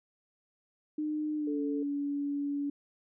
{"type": "tone with pitch glide", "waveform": "sine", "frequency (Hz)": [304, 285.3], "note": ["D#4", "C#4"], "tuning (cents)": [-40, 50], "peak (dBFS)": -30, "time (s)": [0.98, 2.7], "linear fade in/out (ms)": 5, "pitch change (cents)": -110, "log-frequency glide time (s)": [1.36, 1.61]}
{"type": "tone", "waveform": "sine", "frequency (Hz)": 440, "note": "A4", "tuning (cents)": 0, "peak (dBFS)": -36, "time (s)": [1.47, 1.83], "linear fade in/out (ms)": 5}
{"effects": []}